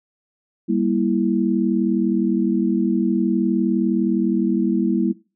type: chord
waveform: sine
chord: E diminished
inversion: first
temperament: just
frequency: 197.78 / 237.3 / 329.6 Hz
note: G3 / Bb3 / E4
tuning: +16 / +31 / 0 cents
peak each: -21 dBFS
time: 0.68-5.13 s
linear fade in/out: 20 ms
effects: noise-tail reverb RT60 0.3 s tail -19 dB re dry